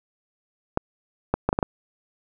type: clicks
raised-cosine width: 1 ms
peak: -6 dBFS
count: 6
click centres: 0.774 / 1.34 / 1.49 / 1.529 / 1.589 / 1.628 s
effects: none